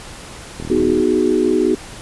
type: click train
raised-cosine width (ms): 3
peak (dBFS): -15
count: 17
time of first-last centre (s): 0.6-1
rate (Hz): 40
type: chord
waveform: sine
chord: G# minor seventh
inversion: first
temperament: equal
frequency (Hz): 246.9 / 311.1 / 370 / 415.3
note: B3 / D#4 / F#4 / G#4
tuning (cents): 0 / 0 / 0 / 0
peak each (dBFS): -20 / -18 / -16 / -20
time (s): 0.7-1.75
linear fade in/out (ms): 5
effects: pink hiss -35 dBFS RMS until 2.01 s + resampled to 24000 Hz